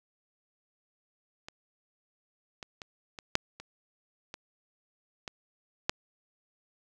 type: clicks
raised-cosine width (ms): 0.2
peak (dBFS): -25 / -23 / -24 / -24 / -6 / -26 / -23 / -20 / -8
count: 9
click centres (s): 1.485 / 2.628 / 2.818 / 3.188 / 3.354 / 3.6 / 4.341 / 5.278 / 5.895
effects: none